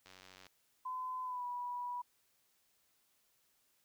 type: click train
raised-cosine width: 0.2 ms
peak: -38 dBFS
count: 39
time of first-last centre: 0.06-0.467 s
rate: 93.4 Hz
type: tone with pitch glide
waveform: sine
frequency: 1018 to 978.2 Hz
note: C6 to B5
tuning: -48 to -17 cents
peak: -38 dBFS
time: 0.85-2.02 s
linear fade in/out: 10 ms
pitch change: -69 cents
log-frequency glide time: 1.23-1.45 s
effects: white hiss -75 dBFS RMS until 3.84 s